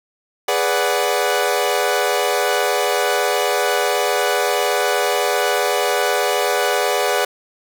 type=chord; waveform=sawtooth; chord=G# half-diminished seventh; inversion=none; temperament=equal with one note detuned; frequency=415.3 / 493.9 / 581.9 / 740 Hz; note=G#4 / B4 / D5 / F#5; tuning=0 / 0 / -16 / 0 cents; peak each=-18 dBFS; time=0.48-7.25 s; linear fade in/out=5 ms; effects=none